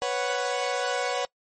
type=chord; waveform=sawtooth; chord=B suspended second; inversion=none; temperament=equal; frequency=493.9 / 554.4 / 740 Hz; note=B4 / C#5 / F#5; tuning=0 / 0 / 0 cents; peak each=-26 dBFS; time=0.02-1.25 s; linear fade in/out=0 ms; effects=noise-tail reverb RT60 0.1 s tail -25 dB re dry + MP3 32 kbps